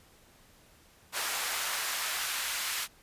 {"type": "noise with high-pass filter sweep", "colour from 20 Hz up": "pink", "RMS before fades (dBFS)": -33, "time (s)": [1.12, 2.88], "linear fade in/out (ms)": 50, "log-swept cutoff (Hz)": [950, 1700], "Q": 0.86, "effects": ["pink hiss -60 dBFS RMS until 3.02 s", "resampled to 32000 Hz"]}